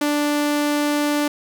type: tone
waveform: sawtooth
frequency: 293.7 Hz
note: D4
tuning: in tune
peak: -14 dBFS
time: 0.01-1.28 s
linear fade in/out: 5 ms
effects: none